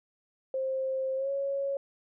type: tone with pitch glide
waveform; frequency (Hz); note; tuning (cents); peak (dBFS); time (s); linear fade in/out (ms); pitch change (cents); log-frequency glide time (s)
sine; 528 to 553.3; C5 to C#5; +16 to -3; -28; 0.54-1.77; 2; +81; 1.16-1.3
effects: none